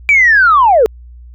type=linear sweep; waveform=sine; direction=down; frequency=2349 to 410 Hz; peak=-4 dBFS; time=0.09-0.86 s; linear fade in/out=0 ms; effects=tanh soft clip ceiling 0 dBFS + added 60 Hz sine -32 dBFS peak until 1.34 s